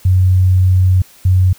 sine tone pair in turn, 92.5 / 92.5 Hz, F#2 / F#2, 0 / 0 cents, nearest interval unison, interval 0 cents, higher neither, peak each -7 dBFS, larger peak neither, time 0.05-1.02 / 1.25-1.53 s, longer first, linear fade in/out 5 ms, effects white hiss -44 dBFS RMS until 1.58 s

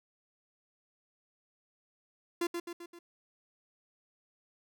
45% pulse tone with echo, 344 Hz, F4, 26 cents flat, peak -29 dBFS, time 2.41-2.47 s, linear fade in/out 5 ms, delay 130 ms, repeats 4, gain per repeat -5 dB, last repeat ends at 2.99 s, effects none

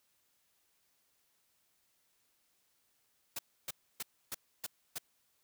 white noise bursts, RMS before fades -39 dBFS, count 6, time 3.36-4.984 s, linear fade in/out 5 ms, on 29 ms, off 290 ms, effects white hiss -75 dBFS RMS until 5.43 s

